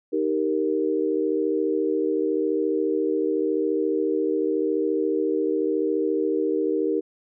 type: chord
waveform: sine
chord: Eb major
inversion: none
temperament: equal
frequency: 311.1 / 392 / 466.2 Hz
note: Eb4 / G4 / Bb4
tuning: 0 / 0 / 0 cents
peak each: -25 dBFS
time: 0.12-7.01 s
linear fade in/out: 20 ms
effects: none